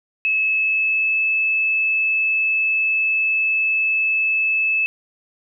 sine tone with pitch glide, 2593 to 2610 Hz, E7 to E7, -29 to -18 cents, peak -16 dBFS, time 0.25-4.86 s, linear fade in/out 0 ms, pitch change +11 cents, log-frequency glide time 0.39-1.19 s, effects none

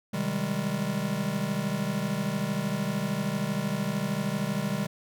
square chord, Ab major seventh, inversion first, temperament just, 129.78 / 155.74 / 194.67 / 207.7 Hz, C3 / Eb3 / G3 / Ab3, -14 / +2 / -12 / 0 cents, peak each -37 / -34 / -32 / -33 dBFS, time 0.13-4.87 s, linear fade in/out 10 ms, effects none

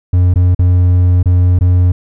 triangle tone with dropouts, 89.6 Hz, F2, 45 cents sharp, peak -4 dBFS, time 0.13-1.92 s, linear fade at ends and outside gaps 5 ms, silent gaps 0.34-0.357 / 0.548-0.591 / 1.229-1.257 / 1.589-1.609 s, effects none

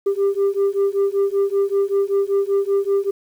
sine beating tone pair, 394.2 / 399.4 Hz, G4 / G4, +10 / +32 cents, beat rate 5.2 Hz, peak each -17 dBFS, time 0.06-3.11 s, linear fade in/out 10 ms, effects tanh soft clip ceiling -13 dBFS + 8-bit

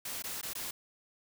white noise with dropouts, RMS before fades -39 dBFS, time 0.05-0.71 s, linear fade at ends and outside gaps 5 ms, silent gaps 0.224-0.239 / 0.414-0.429 / 0.534-0.551 s, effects none

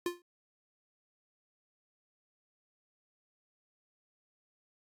square tone with exponential decay, 350 Hz, F4, 4 cents sharp, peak -28 dBFS, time 0.06-0.22 s, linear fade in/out 2 ms, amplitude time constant 34 ms, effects AAC 48 kbps

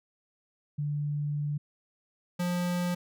sine / square tone pair in turn, 146.83 / 176.91 Hz, D3 / F3, 0 / +23 cents, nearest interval minor third, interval 323 cents, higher second, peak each -28 dBFS, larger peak neither, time 0.78-1.58 / 2.39-2.95 s, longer first, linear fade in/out 10 ms, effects none

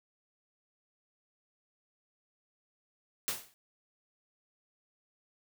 white noise with exponential decay, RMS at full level -30 dBFS, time 3.28-3.54 s, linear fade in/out 0 ms, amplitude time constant 55 ms, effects none

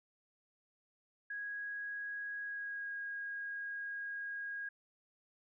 sine tone with pitch glide, 1654 to 1636.9 Hz, G#6 to G#6, -8 to -26 cents, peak -39 dBFS, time 1.3-4.69 s, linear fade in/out 5 ms, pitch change -18 cents, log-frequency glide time 2.43-2.93 s, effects none

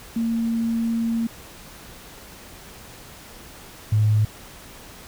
sine tone pair in turn, 229.2 / 106.86 Hz, A#3 / G#2, -29 / +50 cents, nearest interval octave + minor second, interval 1321 cents, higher first, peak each -20 / -15 dBFS, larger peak second, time 0.16-1.27 / 3.92-4.25 s, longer first, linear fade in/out 5 ms, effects pink hiss -43 dBFS RMS until 5.07 s

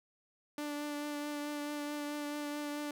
sawtooth tone with vibrato, 293.7 Hz, D4, in tune, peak -33 dBFS, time 0.58-2.91 s, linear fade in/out 2 ms, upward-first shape triangle, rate 4.6 Hz, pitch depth 17 cents each way, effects none

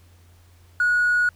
sine tone with hard clipping, 1456 Hz, F#6, 28 cents flat, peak -17 dBFS, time 0.8-1.29 s, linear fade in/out 2 ms, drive 1 dB, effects added 87 Hz sine -50 dBFS peak until 1.35 s + pink hiss -59 dBFS RMS until 1.35 s

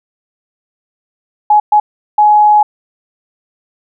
sine tone bursts at uneven times, 841 Hz, G#5, 22 cents sharp, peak -4 dBFS, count 3, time 1.5-1.6 / 1.72-1.8 / 2.18-2.63 s, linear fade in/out 5 ms, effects none

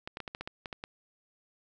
clicks, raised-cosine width 0.3 ms, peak -22 dBFS, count 10, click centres 0.075 / 0.171 / 0.203 / 0.278 / 0.349 / 0.41 / 0.475 / 0.658 / 0.728 / 0.839 s, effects none

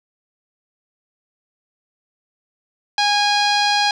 sawtooth tone with low-pass filter, 822 Hz, G#5, 18 cents flat, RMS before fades -17 dBFS, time 2.98-3.91 s, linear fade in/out 2 ms, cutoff 4600 Hz, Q 3.2, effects none

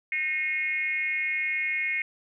sine tone with frequency modulation, 2157 Hz, C#7, 48 cents flat, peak -25 dBFS, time 0.12-2.02 s, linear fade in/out 2 ms, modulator 310 Hz, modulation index 0.77, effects none

